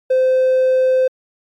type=tone; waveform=triangle; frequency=517 Hz; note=C5; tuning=21 cents flat; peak=-8 dBFS; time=0.1-1.08 s; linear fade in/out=10 ms; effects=tanh soft clip ceiling -6 dBFS + MP3 96 kbps